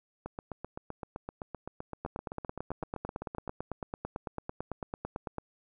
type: two click trains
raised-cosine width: 1 ms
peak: -24 / -21 dBFS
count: 26 / 31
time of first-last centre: 0.26-3.478 / 2.05-5.383 s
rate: 7.77 / 9 Hz
effects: none